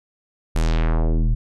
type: tone with low-pass filter sweep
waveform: square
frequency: 40.33 Hz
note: E1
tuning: 37 cents flat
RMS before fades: -18 dBFS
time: 0.55-1.35 s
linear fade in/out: 10 ms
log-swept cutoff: 12000 to 110 Hz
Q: 1.4
effects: none